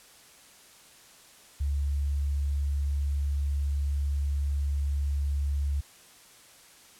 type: tone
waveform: sine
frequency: 71 Hz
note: C#2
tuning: 42 cents sharp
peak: -25 dBFS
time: 1.6-5.81 s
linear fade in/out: 10 ms
effects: white hiss -54 dBFS RMS until 6.99 s + low-pass 11000 Hz 12 dB/octave